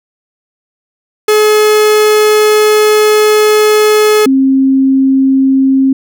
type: tone pair in turn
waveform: 45% pulse / sine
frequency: 425.8 / 267.3 Hz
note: G#4 / C4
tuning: +43 / +37 cents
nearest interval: minor sixth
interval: 806 cents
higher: first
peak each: -5 dBFS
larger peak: neither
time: 1.28-4.26 / 4.26-5.93 s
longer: first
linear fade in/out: 5 ms
effects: none